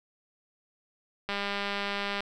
click train, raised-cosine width 0.3 ms, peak -16 dBFS, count 185, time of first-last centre 1.29-2.205 s, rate 201 Hz, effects none

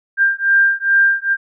sine beating tone pair, 1590 / 1592.4 Hz, G6 / G6, +24 / +27 cents, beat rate 2.4 Hz, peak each -14 dBFS, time 0.17-1.37 s, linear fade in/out 50 ms, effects none

